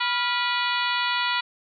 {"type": "harmonic tone with a mistuned harmonic", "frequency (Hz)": 488.7, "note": "B4", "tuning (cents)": -18, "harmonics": [2, 3, 4, 5, 6, 7, 8, 9], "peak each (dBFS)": [-27, -29, -30, -31, -32, -32, -33, -34], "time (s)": [0, 1.41], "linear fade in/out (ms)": 10, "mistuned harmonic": 3, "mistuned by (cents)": -78, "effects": []}